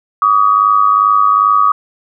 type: tone pair together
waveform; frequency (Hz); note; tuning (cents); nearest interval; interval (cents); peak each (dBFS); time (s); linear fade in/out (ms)
sine; 1145 / 1247.5; D6 / D#6; -44 / +4; minor second; 148; -10; 0.22-1.72; 2
effects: none